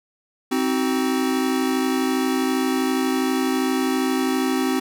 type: chord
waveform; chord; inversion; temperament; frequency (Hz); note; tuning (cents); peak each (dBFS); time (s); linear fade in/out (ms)
square; C diminished; none; just; 261.6 / 314 / 376.7; C4 / Eb4 / Gb4; 0 / +16 / +31; -22 / -27 / -26; 0.51-4.8; 10
effects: none